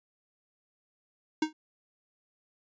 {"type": "tone with exponential decay", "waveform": "square", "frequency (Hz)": 311.1, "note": "D#4", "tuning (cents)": 0, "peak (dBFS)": -22, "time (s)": [1.42, 1.53], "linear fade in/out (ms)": 5, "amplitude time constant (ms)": 23, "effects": ["resampled to 16000 Hz"]}